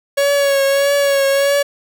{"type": "tone with vibrato", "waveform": "45% pulse", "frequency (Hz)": 558, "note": "C#5", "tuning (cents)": 11, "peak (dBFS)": -12, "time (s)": [0.17, 1.63], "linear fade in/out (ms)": 10, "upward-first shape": "triangle", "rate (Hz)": 1.6, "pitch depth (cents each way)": 38, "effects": []}